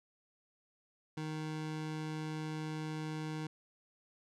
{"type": "tone", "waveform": "25% pulse", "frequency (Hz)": 155.56, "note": "D#3", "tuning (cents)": 0, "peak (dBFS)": -34, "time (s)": [1.17, 3.47], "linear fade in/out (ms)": 5, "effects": ["low-pass 7000 Hz 12 dB/octave"]}